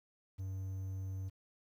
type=tone with quantisation; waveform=triangle; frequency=95.2 Hz; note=F#2; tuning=50 cents sharp; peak=-36 dBFS; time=0.38-1.3 s; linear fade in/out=20 ms; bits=11; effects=none